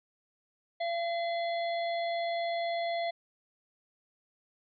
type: harmonic tone with a mistuned harmonic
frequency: 681 Hz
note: F5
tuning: 44 cents flat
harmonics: 1 / 3 / 5 / 6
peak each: -30 / -40 / -44 / -46 dBFS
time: 0.8-3.11 s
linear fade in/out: 10 ms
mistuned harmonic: 6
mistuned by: +51 cents
effects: none